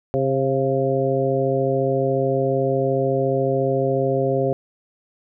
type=harmonic tone with a mistuned harmonic; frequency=133.9 Hz; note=C3; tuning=40 cents sharp; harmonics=1 / 2 / 3 / 4 / 5; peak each=-24 / -27 / -22 / -22 / -27 dBFS; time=0.14-4.53 s; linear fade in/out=0 ms; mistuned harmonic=5; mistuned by=+37 cents; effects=none